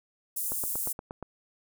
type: high-pass noise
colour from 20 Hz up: pink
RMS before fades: -32 dBFS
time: 0.36-0.93 s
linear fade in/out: 10 ms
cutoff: 9100 Hz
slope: 24 dB/octave
type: click train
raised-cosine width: 1 ms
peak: -23 dBFS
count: 7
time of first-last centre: 0.52-1.227 s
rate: 8.49 Hz
effects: none